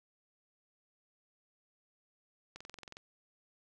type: click train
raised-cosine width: 0.2 ms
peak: -30 dBFS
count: 10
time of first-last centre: 2.56-2.969 s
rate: 22 Hz
effects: none